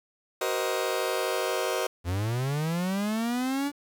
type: chord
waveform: sawtooth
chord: C half-diminished seventh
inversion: second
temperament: just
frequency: 376.7 / 470.9 / 523.3 / 627.9 Hz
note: Gb4 / Bb4 / C5 / Eb5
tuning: +31 / +18 / 0 / +16 cents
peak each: -28 dBFS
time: 0.41-1.87 s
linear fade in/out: 5 ms
type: linear sweep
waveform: 45% pulse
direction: up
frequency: 82.8 to 290.5 Hz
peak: -26 dBFS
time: 2.04-3.72 s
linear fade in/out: 50 ms
effects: 9-bit